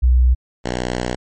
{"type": "tone pair in turn", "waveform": ["sine", "5% pulse"], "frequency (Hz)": [62.2, 61.38], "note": ["B1", "B1"], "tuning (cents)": [13, -10], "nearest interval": "unison", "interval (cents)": 23, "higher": "first", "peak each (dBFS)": -9, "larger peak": "neither", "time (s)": [[0.02, 0.35], [0.64, 1.16]], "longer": "second", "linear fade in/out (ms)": 20, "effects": ["MP3 32 kbps"]}